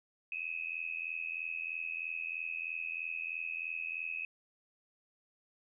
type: tone with amplitude modulation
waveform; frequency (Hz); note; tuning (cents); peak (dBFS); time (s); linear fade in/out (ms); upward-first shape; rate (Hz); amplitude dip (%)
sine; 2558; D#7; +47; -32; 0.32-4.25; 2; sine; 83.1; 95
effects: none